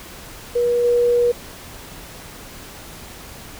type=tone with level steps; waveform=sine; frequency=481.2 Hz; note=B4; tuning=45 cents flat; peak=-15 / -13 dBFS; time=0.55-1.32 s; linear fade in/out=10 ms; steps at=0.84 s; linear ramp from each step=5 ms; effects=pink hiss -38 dBFS RMS until 3.59 s